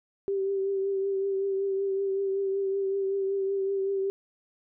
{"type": "tone with vibrato", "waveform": "sine", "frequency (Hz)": 390.7, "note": "G4", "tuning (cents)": -6, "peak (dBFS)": -25, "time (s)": [0.28, 4.1], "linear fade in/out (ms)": 0, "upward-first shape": "triangle", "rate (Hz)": 5.3, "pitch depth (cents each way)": 32, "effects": []}